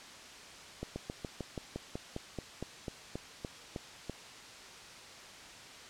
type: slowing click train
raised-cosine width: 2 ms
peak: -24 dBFS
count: 16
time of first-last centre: 0.83-4.097 s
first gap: 130 ms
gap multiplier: 1.07
effects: white hiss -50 dBFS RMS until 5.89 s + low-pass 6000 Hz 12 dB/octave